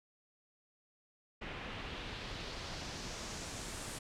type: noise with low-pass filter sweep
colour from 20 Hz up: pink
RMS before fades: -44 dBFS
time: 1.41-3.99 s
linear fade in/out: 10 ms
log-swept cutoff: 2500 to 9500 Hz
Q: 1.7
effects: none